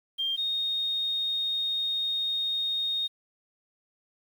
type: tone pair in turn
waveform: sine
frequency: 3189 / 3708 Hz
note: G7 / A#7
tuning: +29 / -10 cents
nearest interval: minor third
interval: 261 cents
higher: second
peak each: -26 dBFS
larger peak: neither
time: 0.18-0.37 / 0.37-3.08 s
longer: second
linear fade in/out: 20 ms
effects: 9-bit